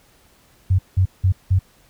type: tone bursts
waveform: sine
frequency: 93.6 Hz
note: F#2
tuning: 20 cents sharp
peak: -12 dBFS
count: 4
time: 0.7-1.592 s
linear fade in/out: 10 ms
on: 88 ms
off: 180 ms
effects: pink hiss -55 dBFS RMS until 1.89 s